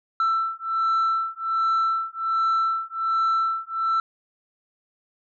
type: beating tone pair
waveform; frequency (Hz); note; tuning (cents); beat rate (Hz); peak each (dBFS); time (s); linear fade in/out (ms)
sine; 1332 / 1333.3; E6 / E6; +18 / +19; 1.3; -22; 0.2-4; 2
effects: tanh soft clip ceiling -17 dBFS